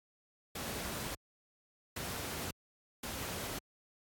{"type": "noise bursts at uneven times", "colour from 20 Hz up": "pink", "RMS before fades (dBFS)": -40, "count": 3, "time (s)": [[0.55, 1.15], [1.96, 2.51], [3.03, 3.59]], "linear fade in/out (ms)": 5, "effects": ["high-pass 60 Hz 12 dB/octave", "AAC 64 kbps"]}